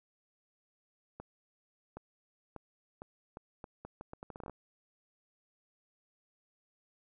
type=accelerating click train; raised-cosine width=1 ms; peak=-30 dBFS; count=17; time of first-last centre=1.2-4.497 s; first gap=770 ms; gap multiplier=0.77; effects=none